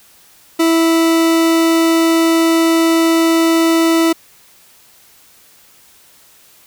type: tone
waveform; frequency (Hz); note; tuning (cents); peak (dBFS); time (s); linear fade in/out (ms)
40% pulse; 328.7; E4; -5; -9; 0.59-4.13; 10
effects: white hiss -47 dBFS RMS until 6.66 s